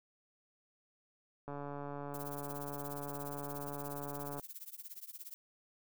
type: click train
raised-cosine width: 1 ms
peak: -30 dBFS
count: 418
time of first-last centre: 1.48-4.396 s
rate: 143 Hz
type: noise with tremolo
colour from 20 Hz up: violet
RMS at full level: -45 dBFS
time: 2.14-5.34 s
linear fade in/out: 0 ms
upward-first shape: triangle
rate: 17 Hz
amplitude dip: 100%
effects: none